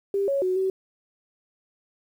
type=tone with pitch steps; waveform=sine; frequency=396.8 / 554 / 369.7 / 380.3 Hz; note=G4 / C#5 / F#4 / F#4; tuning=+21 / -1 / -1 / +48 cents; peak=-21 dBFS; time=0.14-0.7 s; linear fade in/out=2 ms; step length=140 ms; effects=9-bit